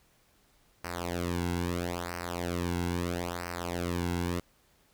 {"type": "tone with flanger", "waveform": "sawtooth", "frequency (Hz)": 87.31, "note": "F2", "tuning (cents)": 0, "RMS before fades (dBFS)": -33, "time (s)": [0.84, 4.4], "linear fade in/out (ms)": 5, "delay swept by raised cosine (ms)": [0.28, 1.68], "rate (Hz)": 0.76, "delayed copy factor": -0.85, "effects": ["pink hiss -66 dBFS RMS until 4.93 s"]}